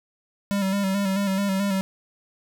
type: tone with vibrato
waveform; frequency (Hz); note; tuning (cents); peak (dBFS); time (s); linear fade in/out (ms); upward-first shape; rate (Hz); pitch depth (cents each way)
square; 196; G3; 0; -22; 0.51-1.81; 0; square; 4.6; 40
effects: none